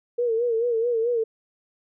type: tone with vibrato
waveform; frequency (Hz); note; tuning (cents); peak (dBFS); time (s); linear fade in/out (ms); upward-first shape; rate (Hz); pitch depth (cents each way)
sine; 466.2; A#4; 0; -20; 0.18-1.24; 10; sine; 4.6; 81
effects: none